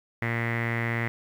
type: tone with low-pass filter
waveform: sawtooth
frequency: 116.54 Hz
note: A#2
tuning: in tune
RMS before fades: -28 dBFS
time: 0.22-1.08 s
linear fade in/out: 0 ms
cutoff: 2000 Hz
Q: 8.6
effects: 9-bit